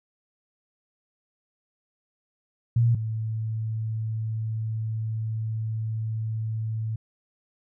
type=tone pair in turn; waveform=sine; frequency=117.2 / 110.62 Hz; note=A#2 / A2; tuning=+10 / +10 cents; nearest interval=minor second; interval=100 cents; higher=first; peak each=-17 / -26 dBFS; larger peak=first; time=2.76-2.95 / 2.95-6.96 s; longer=second; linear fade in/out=5 ms; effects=none